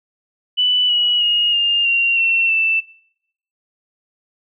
sine tone with pitch steps, 2980 / 2924 / 2869 / 2814 / 2761 / 2709 / 2658 Hz, F#7 / F#7 / F7 / F7 / F7 / E7 / E7, +12 / -21 / +46 / +12 / -20 / +47 / +14 cents, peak -13 dBFS, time 0.57-2.81 s, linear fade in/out 20 ms, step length 320 ms, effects noise-tail reverb RT60 0.8 s tail -23 dB re dry

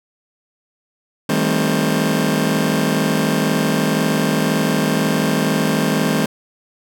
sawtooth chord, A half-diminished seventh, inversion second, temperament just, 158.4 / 198 / 220 / 264 Hz, Eb3 / G3 / A3 / C4, +31 / +18 / 0 / +16 cents, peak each -17 dBFS, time 1.29-6.26 s, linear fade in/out 5 ms, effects none

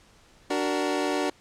25% pulse chord, D augmented, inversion none, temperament equal with one note detuned, 293.7 / 374.5 / 466.2 Hz, D4 / F#4 / A#4, 0 / +21 / 0 cents, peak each -24 / -25 / -28 dBFS, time 0.5-1.3 s, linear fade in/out 5 ms, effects pink hiss -57 dBFS RMS until 1.4 s + low-pass 8000 Hz 12 dB/octave

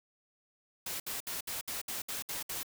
white noise bursts, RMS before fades -38 dBFS, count 9, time 0.86-2.632 s, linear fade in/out 5 ms, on 140 ms, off 64 ms, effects none

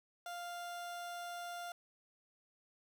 30% pulse tone, 698.5 Hz, F5, in tune, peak -40 dBFS, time 0.26-1.72 s, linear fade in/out 2 ms, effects none

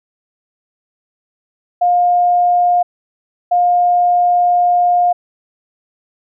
sine tone bursts at uneven times, 709 Hz, F5, 26 cents sharp, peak -9 dBFS, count 2, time 1.81-2.83 / 3.51-5.13 s, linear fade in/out 10 ms, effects none

